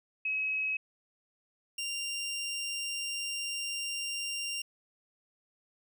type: tone pair in turn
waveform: sine / 20% pulse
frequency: 2557 / 2783 Hz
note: D#7 / F7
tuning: +47 / -7 cents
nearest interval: minor second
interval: 146 cents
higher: second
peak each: -29 / -29 dBFS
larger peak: neither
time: 0.25-0.77 / 1.78-4.62 s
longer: second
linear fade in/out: 5 ms
effects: none